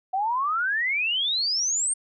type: exponential sweep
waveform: sine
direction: up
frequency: 737 to 8870 Hz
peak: -22 dBFS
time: 0.13-1.94 s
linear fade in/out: 10 ms
effects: none